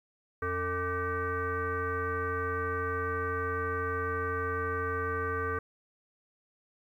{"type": "tone with frequency modulation", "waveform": "sine", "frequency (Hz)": 811, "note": "G#5", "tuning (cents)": -41, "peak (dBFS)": -29, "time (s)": [0.42, 5.59], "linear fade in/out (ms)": 5, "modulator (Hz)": 362, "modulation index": 2.3, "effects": ["11-bit"]}